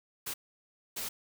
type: noise bursts at uneven times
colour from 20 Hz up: white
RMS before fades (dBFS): -37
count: 2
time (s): 0.26-0.34 / 0.96-1.09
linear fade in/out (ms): 10
effects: none